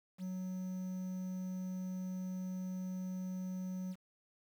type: tone with quantisation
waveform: triangle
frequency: 185 Hz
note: F#3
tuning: in tune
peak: -36 dBFS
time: 0.18-3.96 s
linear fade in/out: 50 ms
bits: 10
effects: none